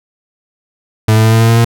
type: tone with pitch steps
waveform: 40% pulse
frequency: 108.9 / 110.1 / 111.32 / 112.55 / 113.79 / 115.04 / 116.31 Hz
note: A2 / A2 / A2 / A2 / A#2 / A#2 / A#2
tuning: -17 / +2 / +21 / +40 / -41 / -22 / -3 cents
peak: -5 dBFS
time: 1.08-1.647 s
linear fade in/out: 5 ms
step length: 81 ms
effects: none